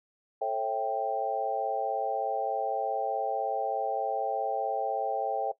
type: chord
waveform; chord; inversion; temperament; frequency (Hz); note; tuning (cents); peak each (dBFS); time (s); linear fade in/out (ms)
sine; A dominant seventh; none; equal with one note detuned; 440 / 543.3 / 659.3 / 784; A4 / C#5 / E5 / G5; 0 / -35 / 0 / 0; -35 / -33 / -33 / -30; 0.41-5.52; 10
effects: noise-tail reverb RT60 0.1 s tail -18 dB re dry